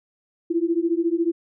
sine beating tone pair, 329.6 / 343.6 Hz, E4 / F4, 0 / -28 cents, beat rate 14 Hz, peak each -22 dBFS, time 0.5-1.32 s, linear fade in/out 10 ms, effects none

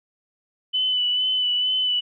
sine tone with vibrato, 2997 Hz, F#7, 22 cents sharp, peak -19 dBFS, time 0.73-2.01 s, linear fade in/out 20 ms, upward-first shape sine, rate 2.2 Hz, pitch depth 24 cents each way, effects none

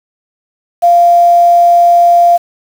sine tone with quantisation, 693 Hz, F5, 14 cents flat, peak -3 dBFS, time 0.82-2.38 s, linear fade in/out 20 ms, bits 5, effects none

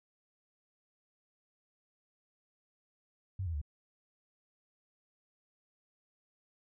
sine tone with pitch steps, 95 / 83.18 / 72.83 Hz, F#2 / E2 / D2, +46 / +16 / -14 cents, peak -33 dBFS, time 3.39-3.615 s, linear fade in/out 5 ms, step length 75 ms, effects none

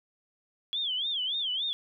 sine tone with vibrato, 3300 Hz, G#7, 12 cents flat, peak -28 dBFS, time 0.73-1.73 s, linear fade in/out 0 ms, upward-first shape sine, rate 3.5 Hz, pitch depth 190 cents each way, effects none

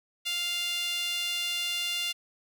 sawtooth tone with high-pass filter, 698.5 Hz, F5, in tune, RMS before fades -31 dBFS, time 0.25-2.13 s, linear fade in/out 20 ms, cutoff 3000 Hz, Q 3.7, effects none

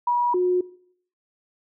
sine tone pair in turn, 966 / 361.8 Hz, B5 / F#4, -39 / -39 cents, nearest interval octave + perfect fourth, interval 1700 cents, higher first, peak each -18 dBFS, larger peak neither, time 0.07-0.34 / 0.34-0.61 s, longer neither, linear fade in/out 5 ms, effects noise-tail reverb RT60 0.6 s tail -19 dB re dry

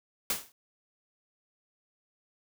white noise with exponential decay, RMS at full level -26 dBFS, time 0.3-0.52 s, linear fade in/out 2 ms, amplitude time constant 47 ms, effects none

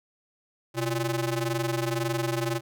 sawtooth ring-modulated tone, 233.9 Hz, A#3, 6 cents sharp, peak -19 dBFS, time 0.74-2.61 s, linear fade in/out 50 ms, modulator 106 Hz, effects none

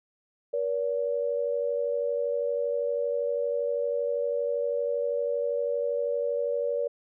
sine tone pair together, 478.4 / 571 Hz, A#4 / D5, +45 / -49 cents, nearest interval minor third, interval 306 cents, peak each -28 dBFS, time 0.53-6.88 s, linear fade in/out 10 ms, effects none

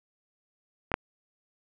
clicks, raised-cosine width 0.5 ms, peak -16 / -7 dBFS, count 2, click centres 0.917 / 0.941 s, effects none

